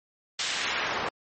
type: noise with band-pass filter sweep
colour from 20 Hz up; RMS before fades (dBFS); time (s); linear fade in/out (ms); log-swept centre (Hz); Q
pink; -30; 0.39-1.09; 5; 4300 to 920; 0.86
effects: MP3 32 kbps